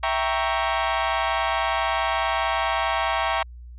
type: chord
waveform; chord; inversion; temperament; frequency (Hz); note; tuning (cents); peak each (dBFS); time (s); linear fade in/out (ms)
sawtooth; E diminished seventh; none; equal; 659.3 / 784 / 932.3 / 1108.7; E5 / G5 / Bb5 / Db6; 0 / 0 / 0 / 0; -23; 0.03-3.43; 5
effects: added 60 Hz sine -38 dBFS peak until 3.78 s + resampled to 8000 Hz